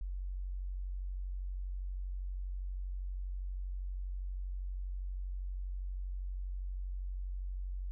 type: tone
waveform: sine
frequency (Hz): 46.25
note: F#1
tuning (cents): 0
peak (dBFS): -36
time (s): 0.01-7.91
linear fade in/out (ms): 0
effects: none